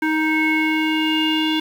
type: tone with low-pass filter sweep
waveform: square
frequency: 313 Hz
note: D#4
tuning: 10 cents sharp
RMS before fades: -19 dBFS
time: 0.02-1.6 s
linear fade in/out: 5 ms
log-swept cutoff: 1900 to 3200 Hz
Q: 7.3
effects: 7-bit